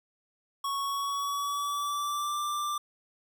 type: tone with pitch glide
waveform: square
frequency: 1108.7 to 1181.4 Hz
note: C#6 to D6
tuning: 0 to +10 cents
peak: -30 dBFS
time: 0.64-2.78 s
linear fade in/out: 5 ms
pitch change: +110 cents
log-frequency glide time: 0.8-2.4 s
effects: none